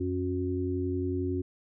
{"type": "harmonic tone", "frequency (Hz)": 91.1, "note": "F#2", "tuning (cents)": -26, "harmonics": [1, 3, 4], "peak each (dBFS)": [-32, -32, -32], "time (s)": [0, 1.42], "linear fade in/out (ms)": 10, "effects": []}